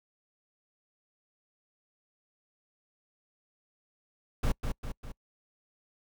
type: noise with echo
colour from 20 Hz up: brown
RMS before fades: -26 dBFS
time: 4.43-4.52 s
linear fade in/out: 5 ms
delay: 200 ms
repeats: 3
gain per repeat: -5 dB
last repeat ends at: 5.12 s
effects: noise-tail reverb RT60 0.1 s tail -26 dB re dry